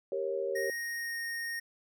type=chord; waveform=sine; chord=G diminished; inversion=none; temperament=equal with one note detuned; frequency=392 / 466.2 / 548 Hz; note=G4 / Bb4 / Db5; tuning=0 / 0 / -20 cents; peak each=-35 / -36 / -34 dBFS; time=0.12-0.7 s; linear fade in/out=2 ms
type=tone with pitch glide; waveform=square; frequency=1867 to 1855.2 Hz; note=A#6 to A#6; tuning=+2 to -9 cents; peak=-35 dBFS; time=0.55-1.6 s; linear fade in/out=10 ms; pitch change=-11 cents; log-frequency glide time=0.91-1.18 s
effects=none